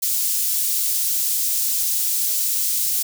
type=high-pass noise; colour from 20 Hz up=white; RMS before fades=-21 dBFS; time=0.02-3.03 s; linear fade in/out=10 ms; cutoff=5700 Hz; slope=12 dB/octave; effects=none